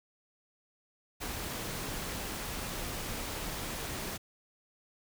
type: noise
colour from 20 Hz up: pink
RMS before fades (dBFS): -38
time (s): 1.2-4.18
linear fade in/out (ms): 20
effects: none